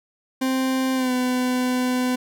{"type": "tone with pitch glide", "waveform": "40% pulse", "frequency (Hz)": [261.6, 251.8], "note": ["C4", "B3"], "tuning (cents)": [0, 34], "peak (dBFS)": -19, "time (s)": [0.41, 2.16], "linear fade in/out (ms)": 10, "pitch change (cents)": -66, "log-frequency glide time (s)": [0.95, 1.12], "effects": []}